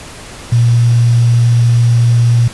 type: tone with quantisation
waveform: sine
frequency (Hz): 118.4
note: A#2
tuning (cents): +27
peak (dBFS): -6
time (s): 0.52-2.48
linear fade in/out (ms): 5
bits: 5
effects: pink hiss -31 dBFS RMS until 2.53 s + resampled to 24000 Hz